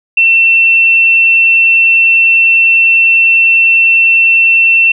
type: tone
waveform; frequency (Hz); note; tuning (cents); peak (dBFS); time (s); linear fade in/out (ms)
sine; 2695; E7; +38; -4; 0.17-4.92; 5
effects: none